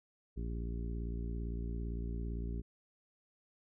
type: harmonic tone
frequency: 57.7 Hz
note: A#1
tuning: 17 cents flat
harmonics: 1 / 2 / 3 / 4 / 5 / 6 / 7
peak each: -37 / -46 / -46 / -49 / -51 / -54 / -52 dBFS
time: 0.36-2.62 s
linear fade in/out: 20 ms
effects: none